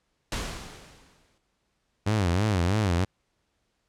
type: noise with exponential decay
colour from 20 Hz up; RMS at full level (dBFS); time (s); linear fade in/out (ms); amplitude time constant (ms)
pink; -29; 0.32-1.38; 2; 230
type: tone with vibrato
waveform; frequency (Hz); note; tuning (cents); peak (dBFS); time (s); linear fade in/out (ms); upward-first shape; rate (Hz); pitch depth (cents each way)
sawtooth; 96.4; G2; -28; -18; 2.06-3.05; 10; sine; 3.1; 220
effects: pink hiss -74 dBFS RMS until 3.88 s + low-pass 8000 Hz 12 dB/octave